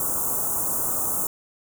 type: band-stop noise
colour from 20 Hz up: white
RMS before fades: -25 dBFS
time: 0-1.27 s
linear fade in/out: 2 ms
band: 1300 to 6900 Hz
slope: 48 dB/octave
effects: none